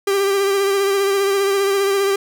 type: tone with vibrato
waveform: 45% pulse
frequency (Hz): 395.1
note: G4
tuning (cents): +14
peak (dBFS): -15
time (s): 0.07-2.16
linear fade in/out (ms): 5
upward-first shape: sine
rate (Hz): 15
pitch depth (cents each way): 29
effects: none